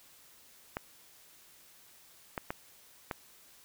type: clicks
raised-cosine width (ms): 0.5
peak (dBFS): -19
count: 4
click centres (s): 0.769 / 2.378 / 2.505 / 3.112
effects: white hiss -59 dBFS RMS until 3.64 s